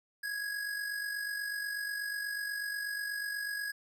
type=tone with amplitude modulation; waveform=square; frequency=1661.2 Hz; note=G#6; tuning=in tune; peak=-33 dBFS; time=0.23-3.72 s; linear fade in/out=10 ms; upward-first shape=sine; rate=48.2 Hz; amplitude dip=50%; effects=none